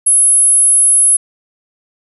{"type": "tone", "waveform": "sine", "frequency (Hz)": 10650, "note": "E9", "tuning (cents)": 17, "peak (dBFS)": -6, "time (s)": [0.06, 1.17], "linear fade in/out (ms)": 10, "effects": []}